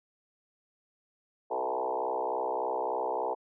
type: tone with frequency modulation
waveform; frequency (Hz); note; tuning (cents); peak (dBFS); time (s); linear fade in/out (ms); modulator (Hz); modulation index
sine; 659.3; E5; 0; -28; 1.5-3.35; 20; 63.4; 4.5
effects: high-pass 300 Hz 12 dB/octave